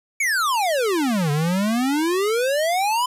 square exponential two-way sweep, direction down then up, 2310 to 142.3 to 1024 Hz, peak -19 dBFS, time 0.2-3.06 s, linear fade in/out 5 ms, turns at 1.31 s, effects resampled to 32000 Hz + 8-bit

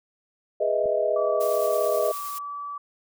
sine chord, E major seventh, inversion first, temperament equal, 415.3 / 493.9 / 622.3 / 659.3 Hz, G#4 / B4 / D#5 / E5, 0 / 0 / 0 / 0 cents, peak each -28 / -28 / -23 / -29 dBFS, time 0.6-2.12 s, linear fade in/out 10 ms
clicks, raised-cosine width 2 ms, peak -37 / -28 dBFS, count 2, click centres 0.844 / 0.858 s
sine tone, 1152 Hz, D6, 34 cents flat, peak -31 dBFS, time 1.16-2.78 s, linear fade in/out 5 ms
blue noise with tremolo, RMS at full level -36 dBFS, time 1.4-2.39 s, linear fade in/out 10 ms, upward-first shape triangle, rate 9.5 Hz, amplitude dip 30%
effects none

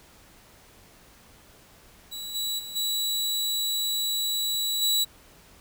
sawtooth tone with level steps, 3918 Hz, B7, 15 cents flat, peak -31 / -24 / -33 / -22 / -18 dBFS, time 2.11-5.05 s, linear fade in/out 20 ms, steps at 2.34 / 2.58 / 2.75 / 4.81 s, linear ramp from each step 20 ms, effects pink hiss -54 dBFS RMS until 5.6 s

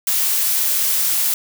blue noise, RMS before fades -18 dBFS, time 0.07-1.34 s, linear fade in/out 2 ms, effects none

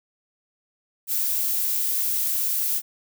violet noise, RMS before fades -24 dBFS, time 1.07-2.82 s, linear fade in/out 50 ms, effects none

